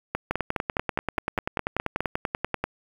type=two click trains; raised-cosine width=0.5 ms; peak=-10 / -10 dBFS; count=10 / 25; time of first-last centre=0.15-2.006 / 0.31-2.64 s; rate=4.85 / 10.3 Hz; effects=7-bit